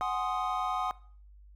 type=chord; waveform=triangle; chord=Ab dominant seventh; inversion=third; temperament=equal; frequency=740 / 830.6 / 1046.5 / 1244.5 Hz; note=Gb5 / Ab5 / C6 / Eb6; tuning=0 / 0 / 0 / 0 cents; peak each=-31 / -36 / -34 / -32 dBFS; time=0.01-0.91 s; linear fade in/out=0 ms; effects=noise-tail reverb RT60 0.5 s tail -20 dB re dry + added 50 Hz sine -51 dBFS peak until 1.55 s